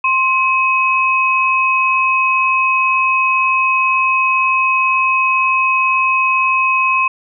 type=tone pair together; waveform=sine; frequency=1055 / 2547 Hz; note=C6 / D#7; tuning=+14 / +40 cents; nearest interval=octave + minor third; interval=1526 cents; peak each=-14 dBFS; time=0.04-7.08 s; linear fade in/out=5 ms; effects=none